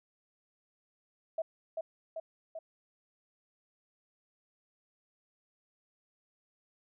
sine tone with echo, 648 Hz, E5, 30 cents flat, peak -30 dBFS, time 1.38-1.42 s, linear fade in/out 5 ms, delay 390 ms, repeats 3, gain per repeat -3 dB, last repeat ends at 2.59 s, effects none

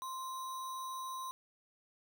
sine tone with sample-and-hold, 1046.5 Hz, C6, in tune, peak -39 dBFS, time 0.02-1.31 s, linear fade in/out 0 ms, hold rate 4900 Hz, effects none

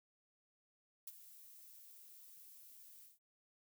violet noise with ADSR envelope, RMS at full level -45 dBFS, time 1.07-3.19 s, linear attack 5 ms, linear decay 32 ms, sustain -14 dB, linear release 160 ms, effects none

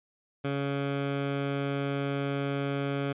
15% pulse tone, 140 Hz, C#3, 18 cents sharp, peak -22 dBFS, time 0.44-3.13 s, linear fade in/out 10 ms, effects resampled to 8000 Hz

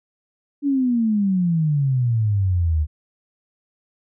sine exponential sweep, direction down, 290.7 to 74 Hz, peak -16 dBFS, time 0.62-2.87 s, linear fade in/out 50 ms, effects none

